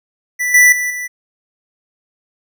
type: tone with level steps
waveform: square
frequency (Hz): 1975.5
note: B6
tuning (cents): 0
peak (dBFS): -16 / -6 / -17 / -22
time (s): 0.39-1.08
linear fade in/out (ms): 20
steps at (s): 0.54 / 0.72 / 0.9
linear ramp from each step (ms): 5
effects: none